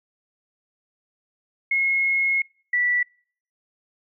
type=tone pair in turn; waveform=sine; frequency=2166 / 1959.8 Hz; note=C#7 / B6; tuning=-41 / -14 cents; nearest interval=major second; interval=173 cents; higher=first; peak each=-18 dBFS; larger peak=neither; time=1.71-2.42 / 2.73-3.03 s; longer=first; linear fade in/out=5 ms; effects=noise-tail reverb RT60 0.5 s tail -26 dB re dry